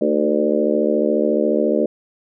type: harmonic tone with a mistuned harmonic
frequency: 74.2 Hz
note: D2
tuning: 18 cents sharp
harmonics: 3 / 4 / 5 / 6 / 7 / 8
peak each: -22 / -22 / -22 / -22 / -22 / -22 dBFS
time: 0.01-1.86 s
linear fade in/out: 5 ms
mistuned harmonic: 4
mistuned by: +33 cents
effects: none